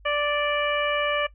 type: harmonic tone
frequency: 586 Hz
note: D5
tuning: 4 cents flat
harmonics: 1 / 2 / 3 / 4 / 5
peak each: -25 / -28 / -30 / -31 / -32 dBFS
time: 0.05-1.27 s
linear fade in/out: 10 ms
effects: noise-tail reverb RT60 0.1 s tail -18 dB re dry + added 50 Hz sine -48 dBFS peak until 1.34 s